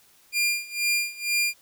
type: tone with tremolo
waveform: sawtooth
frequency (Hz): 2400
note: D7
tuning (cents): +37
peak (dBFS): -17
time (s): 0.32-1.54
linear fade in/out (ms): 50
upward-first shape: sine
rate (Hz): 2.1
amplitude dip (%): 90
effects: white hiss -58 dBFS RMS until 1.61 s